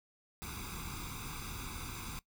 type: noise with comb filter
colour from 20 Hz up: pink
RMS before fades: -43 dBFS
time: 0.42-2.19 s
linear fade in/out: 0 ms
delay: 0.82 ms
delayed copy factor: +1
effects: noise-tail reverb RT60 0.1 s tail -19 dB re dry